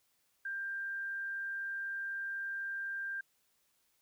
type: tone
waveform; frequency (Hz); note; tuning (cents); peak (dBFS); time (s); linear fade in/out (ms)
sine; 1588; G6; +22; -36; 0.45-3.21; 5
effects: white hiss -75 dBFS RMS until 4.01 s